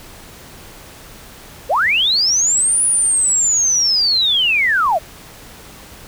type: linear two-way sweep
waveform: sine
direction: up then down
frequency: 440.4 to 9880 to 574 Hz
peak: -12 dBFS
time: 1.69-4.99 s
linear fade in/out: 20 ms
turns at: 2.83 s
effects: pink hiss -39 dBFS RMS until 6.07 s